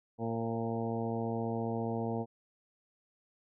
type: harmonic tone with a mistuned harmonic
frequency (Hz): 114.7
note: A#2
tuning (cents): -28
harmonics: 1 / 2 / 3 / 4 / 5 / 6 / 7 / 8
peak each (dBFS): -38 / -36 / -42 / -38 / -45 / -42 / -44 / -47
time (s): 0.18-2.26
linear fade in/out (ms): 50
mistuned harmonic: 5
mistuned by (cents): -29
effects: none